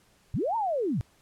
sine linear two-way sweep, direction up then down, 80.6 to 942 to 89.6 Hz, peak -25 dBFS, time 0.34-1.01 s, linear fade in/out 0 ms, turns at 0.56 s, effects pink hiss -63 dBFS RMS until 1.21 s + low-pass 12000 Hz 12 dB/octave

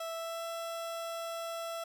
30% pulse tone with pitch glide, 659.3 to 667 Hz, E5 to E5, 0 to +20 cents, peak -34 dBFS, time 0-1.84 s, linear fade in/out 5 ms, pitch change +20 cents, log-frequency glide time 0.15-0.44 s, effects none

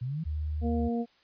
sine linear sweep, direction up, 116.54 to 167.5 Hz, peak -30 dBFS, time 0.01-0.24 s, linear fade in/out 10 ms
sine tone with vibrato, 76.2 Hz, D#2, 36 cents flat, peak -29 dBFS, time 0.25-0.89 s, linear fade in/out 20 ms, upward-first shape sine, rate 18 Hz, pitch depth 10 cents each way
harmonic tone, 234.5 Hz, A#3, 11 cents sharp, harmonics 1 / 2 / 3, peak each -28 / -34 / -38 dBFS, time 0.61-1.06 s, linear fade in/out 50 ms
effects white hiss -64 dBFS RMS until 1.23 s + resampled to 11025 Hz

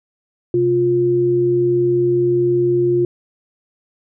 sine tone pair together, 130.81 / 352.1 Hz, C3 / F4, 0 / +14 cents, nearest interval octave + perfect fourth, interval 1714 cents, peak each -22 / -13 dBFS, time 0.54-3.05 s, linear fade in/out 2 ms, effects none

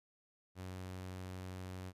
sawtooth tone, 92.5 Hz, F#2, in tune, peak -40 dBFS, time 0.55-1.93 s, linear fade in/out 50 ms, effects resampled to 32000 Hz

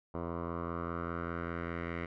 10% pulse tone with low-pass filter sweep, 85 Hz, F2, 46 cents flat, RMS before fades -38 dBFS, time 0.14-2.06 s, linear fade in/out 5 ms, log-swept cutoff 920 to 2000 Hz, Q 3.3, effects none

